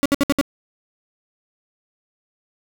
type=tone bursts; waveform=35% pulse; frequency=281.7 Hz; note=C#4; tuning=28 cents sharp; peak=-12 dBFS; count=5; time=0.03-0.412 s; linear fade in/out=0 ms; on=26 ms; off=63 ms; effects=none